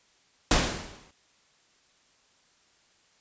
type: noise with exponential decay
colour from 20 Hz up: pink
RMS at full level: -19 dBFS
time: 0.51-1.11 s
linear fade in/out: 2 ms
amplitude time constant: 130 ms
effects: white hiss -64 dBFS RMS until 3.2 s + resampled to 16000 Hz